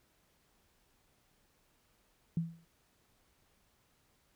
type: tone with exponential decay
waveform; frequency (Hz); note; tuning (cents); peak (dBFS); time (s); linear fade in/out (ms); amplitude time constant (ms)
sine; 166; E3; +12; -27; 2.37-2.65; 2; 60
effects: pink hiss -72 dBFS RMS until 4.35 s